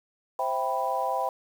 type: chord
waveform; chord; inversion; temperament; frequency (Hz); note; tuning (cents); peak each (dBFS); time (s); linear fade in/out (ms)
sine; C major seventh; none; equal; 523.3 / 659.3 / 784 / 987.8; C5 / E5 / G5 / B5; 0 / 0 / 0 / 0; -32 / -32 / -29 / -30; 0.39-1.29; 2
effects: 8-bit